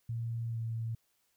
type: tone with pitch glide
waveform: sine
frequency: 115.8 to 113.88 Hz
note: A#2 to A#2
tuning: -11 to -40 cents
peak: -33 dBFS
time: 0.09-0.95 s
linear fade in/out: 5 ms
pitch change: -29 cents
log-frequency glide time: 0.5-0.58 s
effects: white hiss -75 dBFS RMS until 1.36 s